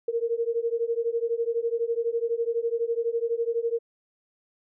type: beating tone pair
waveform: sine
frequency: 458.9 / 470.9 Hz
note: A#4 / A#4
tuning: -27 / +18 cents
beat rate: 12 Hz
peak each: -27 dBFS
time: 0.08-3.79 s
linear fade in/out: 5 ms
effects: none